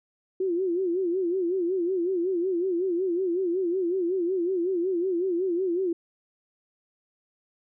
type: tone with vibrato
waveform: sine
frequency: 360 Hz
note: F#4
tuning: 47 cents flat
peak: -23 dBFS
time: 0.4-5.93 s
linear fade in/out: 5 ms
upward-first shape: sine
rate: 5.4 Hz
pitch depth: 120 cents each way
effects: none